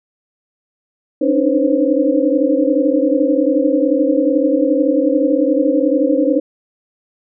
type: tone cluster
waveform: sine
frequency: 273.8 / 296.3 / 307.7 / 501 / 539 Hz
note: C#4 / D4 / D#4 / B4 / C#5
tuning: -21 / +15 / -19 / +25 / -49 cents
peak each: -18 dBFS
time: 1.21-6.4 s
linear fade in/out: 10 ms
effects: none